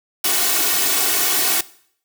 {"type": "noise with comb filter", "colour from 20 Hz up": "white", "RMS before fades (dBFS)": -18, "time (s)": [0.24, 1.61], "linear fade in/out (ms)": 5, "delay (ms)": 2.7, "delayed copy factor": 0.95, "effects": ["noise-tail reverb RT60 0.6 s tail -19 dB re dry", "high-pass 150 Hz 12 dB/octave"]}